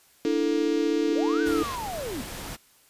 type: click train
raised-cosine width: 0.2 ms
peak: -22 dBFS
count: 355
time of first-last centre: 0.25-1.75 s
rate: 236 Hz
type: chord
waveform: sine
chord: D suspended second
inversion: none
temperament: equal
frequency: 293.7 / 329.6 / 440 Hz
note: D4 / E4 / A4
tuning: 0 / 0 / 0 cents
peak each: -26 dBFS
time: 0.25-1.63 s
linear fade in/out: 2 ms
type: linear two-way sweep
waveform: sine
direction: up then down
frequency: 220 to 1555 to 220 Hz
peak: -31 dBFS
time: 1.09-2.22 s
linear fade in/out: 10 ms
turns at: 1.42 s
type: noise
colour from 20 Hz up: pink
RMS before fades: -37 dBFS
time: 1.45-2.57 s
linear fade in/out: 20 ms
effects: white hiss -59 dBFS RMS until 2.89 s + resampled to 32000 Hz